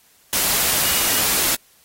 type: tone in noise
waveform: sine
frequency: 2900 Hz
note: F#7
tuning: 35 cents flat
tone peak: -30 dBFS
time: 0.85-1.2 s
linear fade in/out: 2 ms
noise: white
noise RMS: -19 dBFS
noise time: 0.33-1.55 s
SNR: -14 dB
effects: white hiss -55 dBFS RMS until 1.84 s + AAC 48 kbps